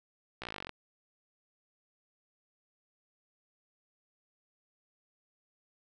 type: slowing click train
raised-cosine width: 0.3 ms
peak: -23 dBFS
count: 15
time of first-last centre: 0.42-0.693 s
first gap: 16 ms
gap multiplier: 1.03
effects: none